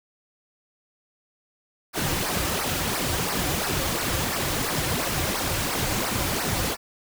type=noise with flanger; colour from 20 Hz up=pink; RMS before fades=-26 dBFS; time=1.93-6.77 s; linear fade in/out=50 ms; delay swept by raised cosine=0.28 to 4.78 ms; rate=2.9 Hz; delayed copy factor=-0.75; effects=none